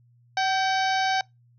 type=harmonic tone with a mistuned harmonic; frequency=761 Hz; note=F#5; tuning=48 cents sharp; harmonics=1 / 2 / 3 / 4 / 5 / 6 / 7 / 8; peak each=-23 / -28 / -33 / -37 / -35 / -37 / -37 / -41 dBFS; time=0.37-1.21 s; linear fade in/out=2 ms; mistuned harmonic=2; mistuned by=+54 cents; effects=noise-tail reverb RT60 0.2 s tail -25 dB re dry + added 120 Hz sine -56 dBFS peak until 1.58 s